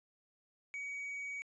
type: tone with tanh clipping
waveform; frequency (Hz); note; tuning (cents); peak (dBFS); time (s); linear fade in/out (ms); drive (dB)
triangle; 2259; C#7; +32; -40; 0.74-1.42; 0; 7
effects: resampled to 22050 Hz